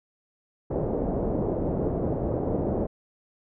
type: low-pass noise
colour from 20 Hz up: white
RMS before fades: -27 dBFS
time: 0.7-2.87 s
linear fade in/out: 10 ms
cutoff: 560 Hz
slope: 24 dB/octave
effects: none